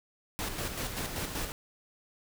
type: noise with tremolo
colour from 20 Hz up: pink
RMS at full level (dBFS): -34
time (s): 0.39-1.52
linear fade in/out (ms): 0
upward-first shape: square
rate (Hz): 5.2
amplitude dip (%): 45
effects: none